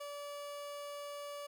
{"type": "tone", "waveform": "30% pulse", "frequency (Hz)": 577, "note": "D5", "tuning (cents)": -31, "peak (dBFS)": -40, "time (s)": [0, 1.47], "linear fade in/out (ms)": 10, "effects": []}